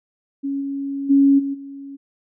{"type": "tone with level steps", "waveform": "sine", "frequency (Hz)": 277.2, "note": "C#4", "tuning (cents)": 0, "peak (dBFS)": [-21, -23, -10, -21, -32], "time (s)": [0.43, 1.97], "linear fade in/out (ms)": 20, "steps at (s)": [0.6, 1.09, 1.38, 1.53], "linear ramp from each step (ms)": 20, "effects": []}